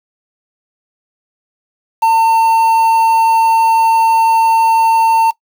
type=tone with quantisation; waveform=triangle; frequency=903 Hz; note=A5; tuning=45 cents sharp; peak=-5 dBFS; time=2.02-5.31 s; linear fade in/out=10 ms; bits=5; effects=noise-tail reverb RT60 0.1 s tail -20 dB re dry